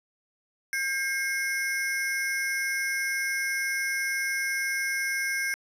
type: ring-modulated tone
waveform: square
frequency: 1879 Hz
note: A#6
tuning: 13 cents sharp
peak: -24 dBFS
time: 0.73-5.54 s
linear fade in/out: 0 ms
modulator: 277 Hz
effects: resampled to 32000 Hz + 9-bit

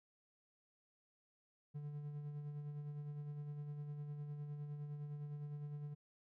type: tone with tremolo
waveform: triangle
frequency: 146.83 Hz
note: D3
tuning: in tune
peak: -40 dBFS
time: 1.74-5.95 s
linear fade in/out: 20 ms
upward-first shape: sine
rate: 9.8 Hz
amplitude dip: 40%
effects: none

